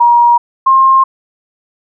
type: tone pair in turn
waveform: sine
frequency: 951 / 1063.8 Hz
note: A#5 / C6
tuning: +34 / +28 cents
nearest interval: major second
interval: 194 cents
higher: second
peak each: -4 dBFS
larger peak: neither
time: 0-0.38 / 0.66-1.04 s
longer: neither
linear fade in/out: 10 ms
effects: none